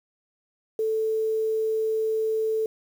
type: tone with quantisation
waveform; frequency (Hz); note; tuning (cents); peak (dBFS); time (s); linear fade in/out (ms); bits
sine; 440; A4; 0; -22; 0.79-2.66; 2; 8
effects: none

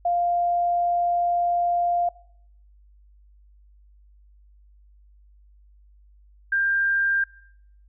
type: tone pair in turn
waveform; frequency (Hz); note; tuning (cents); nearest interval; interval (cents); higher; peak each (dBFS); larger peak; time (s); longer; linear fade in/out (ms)
sine; 698.5 / 1593.2; F5 / G6; 0 / +28; octave + major second; 1428; second; -19; neither; 0.05-2.09 / 6.52-7.24; first; 5
effects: noise-tail reverb RT60 0.7 s tail -22 dB re dry + added 50 Hz sine -51 dBFS peak until 7.88 s

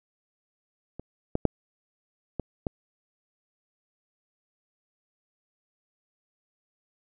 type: clicks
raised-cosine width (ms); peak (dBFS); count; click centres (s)
2; -24 / -12 / -6 / -16 / -14; 5; 0.996 / 1.354 / 1.453 / 2.397 / 2.668
effects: none

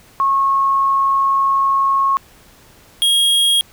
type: tone pair in turn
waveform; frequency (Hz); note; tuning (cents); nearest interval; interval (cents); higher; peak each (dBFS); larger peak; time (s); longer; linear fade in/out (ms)
sine / square; 1092 / 3272; C#6 / G#7; -26 / -26; octave + perfect fifth; 1900; second; -12 / -12; neither; 0.2-2.17 / 3.02-3.61; first; 0
effects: pink hiss -47 dBFS RMS until 3.72 s

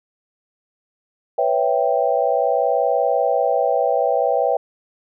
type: chord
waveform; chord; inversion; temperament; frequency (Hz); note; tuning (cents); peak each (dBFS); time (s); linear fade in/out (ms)
sine; C# half-diminished seventh; third; equal; 493.9 / 554.4 / 659.3 / 784; B4 / C#5 / E5 / G5; 0 / 0 / 0 / 0; -21; 1.38-4.57; 5
effects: none

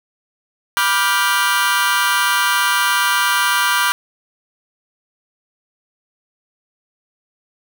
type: chord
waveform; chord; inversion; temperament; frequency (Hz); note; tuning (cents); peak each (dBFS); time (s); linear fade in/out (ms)
sawtooth; G dominant seventh; first; just; 980 / 1176 / 1411.2 / 1568; B5 / D6 / F6 / G6; -14 / +2 / +18 / 0; -16; 0.77-3.92; 0
effects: none

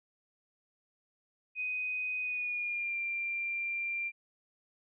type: tone with pitch glide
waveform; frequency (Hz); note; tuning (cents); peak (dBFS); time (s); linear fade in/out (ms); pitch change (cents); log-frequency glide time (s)
sine; 2500 to 2375; D#7 to D7; +8 to +19; -32; 1.55-4.12; 50; -89; 2.21-2.97
effects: none

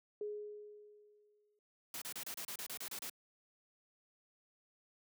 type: tone with exponential decay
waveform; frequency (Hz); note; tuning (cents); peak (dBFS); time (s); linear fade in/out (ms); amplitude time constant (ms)
sine; 418; G#4; +11; -37; 0.21-1.59; 2; 300
type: noise bursts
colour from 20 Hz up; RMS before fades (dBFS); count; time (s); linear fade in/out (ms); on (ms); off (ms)
white; -44; 11; 1.94-3.097; 2; 77; 31
effects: high-pass 150 Hz 12 dB/octave

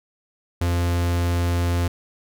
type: tone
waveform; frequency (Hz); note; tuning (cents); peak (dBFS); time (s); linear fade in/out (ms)
45% pulse; 86.8; F2; -10; -19; 0.61-1.88; 5
effects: none

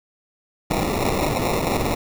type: noise with sample-and-hold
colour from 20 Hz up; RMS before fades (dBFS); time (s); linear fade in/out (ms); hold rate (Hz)
white; -22; 0.7-1.95; 10; 1575
effects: none

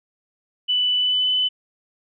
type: tone with pitch glide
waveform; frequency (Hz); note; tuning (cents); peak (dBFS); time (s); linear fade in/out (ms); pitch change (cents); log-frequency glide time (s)
sine; 2982 to 3011; F#7 to F#7; +13 to +30; -17; 0.68-1.49; 20; +17; 0.97-1.29
effects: none

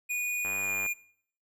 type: tone with pitch glide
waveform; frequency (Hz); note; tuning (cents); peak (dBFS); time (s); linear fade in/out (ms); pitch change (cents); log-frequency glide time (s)
square; 2458 to 2420; D#7 to D#7; -22 to -49; -29; 0.09-0.94; 20; -27; 0.58-0.73
type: click train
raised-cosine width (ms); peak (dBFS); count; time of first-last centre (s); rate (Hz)
0.5; -26; 41; 0.45-0.862; 97.1
effects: noise-tail reverb RT60 0.6 s tail -20 dB re dry

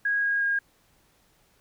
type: tone with pitch steps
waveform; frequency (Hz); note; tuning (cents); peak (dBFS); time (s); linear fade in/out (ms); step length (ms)
sine; 1646 / 1635.6 / 1625.2; G#6 / G#6 / G#6; -16 / -27 / -38; -22; 0.05-0.59; 5; 180
effects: pink hiss -64 dBFS RMS until 1.6 s

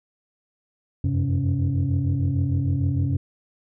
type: tone cluster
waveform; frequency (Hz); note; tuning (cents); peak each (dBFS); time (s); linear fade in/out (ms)
sine; 88.4 / 95 / 132.8 / 280.6; F2 / F#2 / C3 / C#4; +22 / +46 / +26 / +21; -25 / -23 / -22 / -28; 1.04-3.17; 5
effects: tanh soft clip ceiling -14 dBFS

